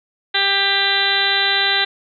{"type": "harmonic tone", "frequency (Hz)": 395.8, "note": "G4", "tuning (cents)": 17, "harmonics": [1, 2, 3, 4, 5, 6, 7, 8, 9, 10], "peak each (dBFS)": [-29, -25, -31, -21, -22, -30, -28, -25, -22, -20], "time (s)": [0.34, 1.85], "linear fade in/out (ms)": 10, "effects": []}